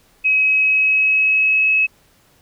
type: tone with pitch glide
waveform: sine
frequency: 2548 to 2575 Hz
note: D#7 to E7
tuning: +41 to -41 cents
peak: -12 dBFS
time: 0.24-1.87 s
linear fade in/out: 20 ms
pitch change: +18 cents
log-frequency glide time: 0.44-1.71 s
effects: pink hiss -55 dBFS RMS until 2.41 s